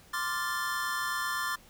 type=chord; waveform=square; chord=D minor seventh; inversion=third; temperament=equal; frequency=1046.5 / 1174.7 / 1396.9 / 1760 Hz; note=C6 / D6 / F6 / A6; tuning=0 / 0 / 0 / 0 cents; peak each=-37 / -37 / -38 / -35 dBFS; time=0.13-1.56 s; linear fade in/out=10 ms; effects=pink hiss -57 dBFS RMS until 1.69 s